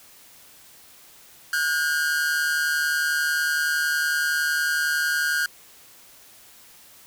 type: tone pair together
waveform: 45% pulse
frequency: 1450.1 / 1601 Hz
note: F#6 / G6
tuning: -35 / +36 cents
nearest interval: major second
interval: 171 cents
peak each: -24 dBFS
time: 1.53-5.46 s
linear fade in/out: 2 ms
effects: white hiss -50 dBFS RMS until 7.06 s